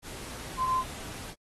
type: tone in noise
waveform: sine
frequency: 1035 Hz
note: C6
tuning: 19 cents flat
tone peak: -24 dBFS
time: 0.57-0.84 s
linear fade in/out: 50 ms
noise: pink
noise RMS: -42 dBFS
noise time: 0.02-1.35 s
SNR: +15 dB
effects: AAC 32 kbps